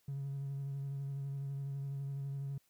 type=tone with vibrato; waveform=triangle; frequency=138.59 Hz; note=C#3; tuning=in tune; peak=-34 dBFS; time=0.08-2.58 s; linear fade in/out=5 ms; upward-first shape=sine; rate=12 Hz; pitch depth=21 cents each way; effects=tanh soft clip ceiling -33 dBFS + white hiss -74 dBFS RMS until 2.69 s